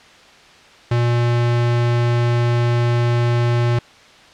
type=tone; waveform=square; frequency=119.5 Hz; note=A#2; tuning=43 cents sharp; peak=-15 dBFS; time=0.91-3.79 s; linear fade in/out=5 ms; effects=white hiss -45 dBFS RMS until 4.33 s + low-pass 4000 Hz 12 dB/octave